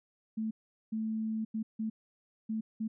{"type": "tone bursts at uneven times", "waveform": "sine", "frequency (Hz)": 220, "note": "A3", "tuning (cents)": 0, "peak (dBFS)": -31, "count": 6, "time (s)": [[0.37, 0.51], [0.92, 1.45], [1.54, 1.63], [1.79, 1.9], [2.49, 2.61], [2.8, 2.88]], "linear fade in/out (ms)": 10, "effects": []}